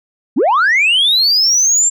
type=linear sweep; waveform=sine; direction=up; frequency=187.1 to 7459 Hz; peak=-7 dBFS; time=0.36-1.9 s; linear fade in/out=20 ms; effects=tanh soft clip ceiling -7 dBFS